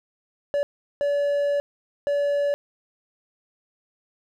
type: tone bursts at uneven times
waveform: triangle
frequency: 573 Hz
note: D5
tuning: 43 cents flat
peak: -18 dBFS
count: 3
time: 0.54-0.63 / 1.01-1.6 / 2.07-2.54 s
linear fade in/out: 0 ms
effects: none